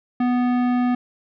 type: tone with tanh clipping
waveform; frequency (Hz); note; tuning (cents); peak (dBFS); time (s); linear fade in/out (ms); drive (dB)
sine; 246.9; B3; 0; -19; 0.2-0.95; 5; 16
effects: none